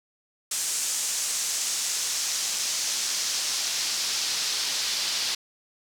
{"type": "noise with band-pass filter sweep", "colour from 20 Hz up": "pink", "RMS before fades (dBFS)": -28, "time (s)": [0.51, 5.35], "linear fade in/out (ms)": 5, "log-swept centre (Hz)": [7500, 4600], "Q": 1.7, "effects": []}